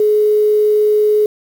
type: tone with quantisation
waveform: sine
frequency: 423 Hz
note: G#4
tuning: 32 cents sharp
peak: -9 dBFS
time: 0-1.26 s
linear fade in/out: 2 ms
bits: 6
effects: none